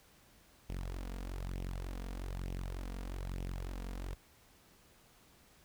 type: tone with flanger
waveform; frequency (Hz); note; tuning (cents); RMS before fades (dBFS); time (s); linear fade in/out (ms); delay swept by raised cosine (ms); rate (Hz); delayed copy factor
sawtooth; 45.49; F#1; -29; -41; 0.69-4.15; 10; 0.33 to 4.33; 1.1; +0.65
effects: pink hiss -64 dBFS RMS until 5.64 s